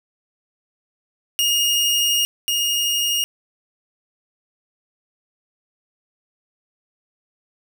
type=tone pair in turn; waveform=sawtooth; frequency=2852 / 2852 Hz; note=F7 / F7; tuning=+36 / +36 cents; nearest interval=unison; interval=0 cents; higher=neither; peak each=-13 / -15 dBFS; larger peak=first; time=1.39-2.25 / 2.48-3.24 s; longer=first; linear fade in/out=0 ms; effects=none